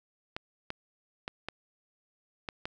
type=clicks; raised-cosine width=0.3 ms; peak=-19 dBFS; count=6; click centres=0.365 / 0.704 / 1.279 / 1.486 / 2.488 / 2.655 s; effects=none